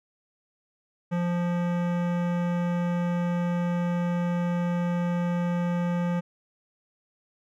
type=tone with hard clipping; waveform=sine; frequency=174.61 Hz; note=F3; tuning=in tune; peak=-26 dBFS; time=1.11-6.21 s; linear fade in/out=20 ms; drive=18 dB; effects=none